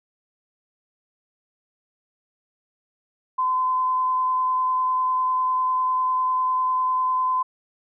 sine tone with vibrato, 1023 Hz, C6, 39 cents flat, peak -19 dBFS, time 3.38-7.43 s, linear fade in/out 10 ms, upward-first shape sine, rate 10 Hz, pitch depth 9 cents each way, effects none

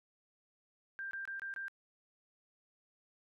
sine tone bursts, 1585 Hz, G6, 19 cents sharp, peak -39 dBFS, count 5, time 0.99-1.682 s, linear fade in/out 0 ms, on 120 ms, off 23 ms, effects none

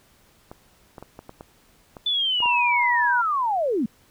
clicks, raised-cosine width 1 ms, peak -24 dBFS, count 9, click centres 0.515 / 0.982 / 1.026 / 1.191 / 1.294 / 1.409 / 1.968 / 2.404 / 2.459 s
sine linear sweep, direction down, 3520 to 196 Hz, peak -20 dBFS, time 2.06-3.86 s, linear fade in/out 5 ms
sine tone, 967 Hz, B5, 37 cents flat, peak -20 dBFS, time 2.42-3.22 s, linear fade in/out 10 ms
effects pink hiss -58 dBFS RMS until 4.1 s

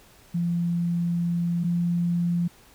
sine tone pair in turn, 171.8 / 172.8 Hz, F3 / F3, -28 / -18 cents, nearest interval unison, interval 10 cents, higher second, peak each -22 / -21 dBFS, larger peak second, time 0.34-1.64 / 1.64-2.48 s, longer first, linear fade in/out 10 ms, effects pink hiss -54 dBFS RMS until 2.74 s

